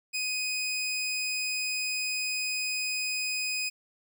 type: tone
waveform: 20% pulse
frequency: 2500 Hz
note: D#7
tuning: 8 cents sharp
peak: -24 dBFS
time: 0.13-3.7 s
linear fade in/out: 20 ms
effects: none